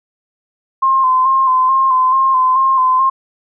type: tone with vibrato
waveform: sine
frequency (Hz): 1046.5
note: C6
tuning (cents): 0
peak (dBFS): -9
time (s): 0.82-3.1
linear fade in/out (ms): 10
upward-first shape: square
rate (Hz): 2.3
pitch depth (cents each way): 30
effects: none